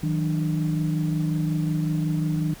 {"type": "tone cluster", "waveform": "sine", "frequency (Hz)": [159.3, 184.8, 298.8], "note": ["D#3", "F#3", "D4"], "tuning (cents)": [41, -2, 30], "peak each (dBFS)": [-22, -30, -28], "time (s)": [0.03, 2.54], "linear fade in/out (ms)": 5, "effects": ["tanh soft clip ceiling -14 dBFS", "pink hiss -45 dBFS RMS until 2.6 s"]}